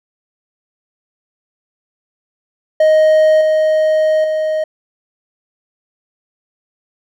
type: tone with level steps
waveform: triangle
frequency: 624 Hz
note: D#5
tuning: 5 cents sharp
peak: -5 / -8 / -12 dBFS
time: 2.8-4.64 s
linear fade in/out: 5 ms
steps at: 3.41 / 4.24 s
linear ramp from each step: 2 ms
effects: none